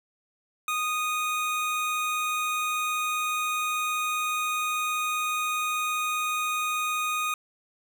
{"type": "tone", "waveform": "25% pulse", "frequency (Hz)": 1239, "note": "D#6", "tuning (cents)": -8, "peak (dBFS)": -22, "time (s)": [0.68, 7.34], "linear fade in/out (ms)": 2, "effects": []}